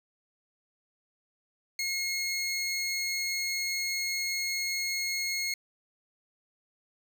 20% pulse tone, 2161 Hz, C#7, 45 cents flat, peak -24 dBFS, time 1.79-5.54 s, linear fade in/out 2 ms, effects none

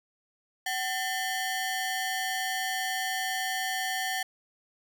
sawtooth ring-modulated tone, 1274 Hz, D#6, 41 cents sharp, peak -22 dBFS, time 0.66-4.23 s, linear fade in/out 5 ms, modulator 517 Hz, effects none

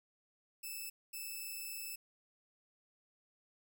5% pulse tone bursts at uneven times, 2627 Hz, E7, 7 cents flat, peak -33 dBFS, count 2, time 0.63-0.9 / 1.13-1.96 s, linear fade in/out 10 ms, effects none

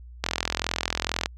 click train, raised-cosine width 0.2 ms, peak -6 dBFS, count 44, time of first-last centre 0.24-1.259 s, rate 42.2 Hz, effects added 60 Hz sine -41 dBFS peak until 1.37 s

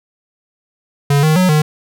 square tone with pitch steps, 142.3 / 155.8 / 183.8 / 152.6 Hz, C#3 / D#3 / F#3 / D#3, +46 / +3 / -11 / -33 cents, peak -10 dBFS, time 1.1-1.62 s, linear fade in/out 5 ms, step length 130 ms, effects none

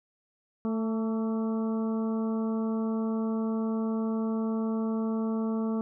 harmonic tone with a mistuned harmonic, 222 Hz, A3, 16 cents sharp, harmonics 1 / 2 / 3 / 4 / 5 / 6, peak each -27 / -35 / -42 / -45 / -44 / -49 dBFS, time 0.65-5.81 s, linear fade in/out 0 ms, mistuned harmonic 5, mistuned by +39 cents, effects none

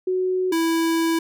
sine / square tone pair in turn, 370 / 329.1 Hz, F#4 / E4, 0 / -3 cents, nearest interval major second, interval 203 cents, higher first, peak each -19 dBFS, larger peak neither, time 0.07-0.52 / 0.52-1.19 s, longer second, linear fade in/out 5 ms, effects none

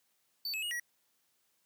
square tone with pitch steps, 4531 / 2586 / 2878 / 1918 Hz, C#8 / E7 / F#7 / A#6, +37 / -34 / -49 / +49 cents, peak -35 dBFS, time 0.45-0.798 s, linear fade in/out 2 ms, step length 87 ms, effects white hiss -75 dBFS RMS until 1.65 s + high-pass 100 Hz 12 dB/octave

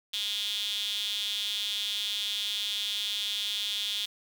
sawtooth tone with high-pass filter, 206 Hz, G#3, 14 cents flat, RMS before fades -32 dBFS, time 0.13-4.06 s, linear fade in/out 10 ms, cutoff 3400 Hz, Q 8.2, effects 8-bit

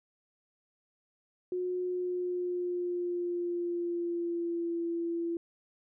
sine tone with pitch glide, 362.4 to 338.1 Hz, F#4 to E4, -36 to +44 cents, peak -30 dBFS, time 1.52-5.37 s, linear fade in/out 2 ms, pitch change -120 cents, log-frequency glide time 1.82-4.81 s, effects none

